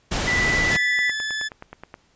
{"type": "noise", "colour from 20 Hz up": "pink", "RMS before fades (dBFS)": -24, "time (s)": [0.11, 0.77], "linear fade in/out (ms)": 10}
{"type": "tone with vibrato", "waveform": "sine", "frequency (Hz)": 1978, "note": "B6", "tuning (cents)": 2, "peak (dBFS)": -19, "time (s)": [0.27, 1.11], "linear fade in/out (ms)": 10, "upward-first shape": "triangle", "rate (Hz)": 18, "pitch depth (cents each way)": 17}
{"type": "tone", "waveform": "sawtooth", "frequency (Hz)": 1733, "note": "A6", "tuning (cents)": -27, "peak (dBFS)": -21, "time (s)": [0.7, 1.49], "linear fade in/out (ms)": 20}
{"type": "click train", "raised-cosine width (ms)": 0.5, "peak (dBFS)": -21, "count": 10, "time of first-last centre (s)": [0.99, 1.941], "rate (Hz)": 9.46}
{"effects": ["pink hiss -61 dBFS RMS until 2.15 s", "resampled to 16000 Hz"]}